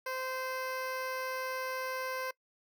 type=tone with notch filter; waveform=15% pulse; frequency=518 Hz; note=C5; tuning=17 cents flat; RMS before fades=-37 dBFS; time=0.06-2.31 s; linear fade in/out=5 ms; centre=7700 Hz; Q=1.6; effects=noise-tail reverb RT60 0.1 s tail -22 dB re dry